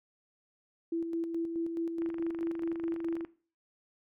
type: tone with tremolo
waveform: sine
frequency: 332.9 Hz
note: E4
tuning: 17 cents sharp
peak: -29 dBFS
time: 0.92-3.25 s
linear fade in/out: 5 ms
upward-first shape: square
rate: 4.7 Hz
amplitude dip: 40%
type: click train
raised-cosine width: 0.5 ms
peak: -32 dBFS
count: 31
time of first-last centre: 2.02-3.25 s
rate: 24.4 Hz
effects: noise-tail reverb RT60 0.4 s tail -19 dB re dry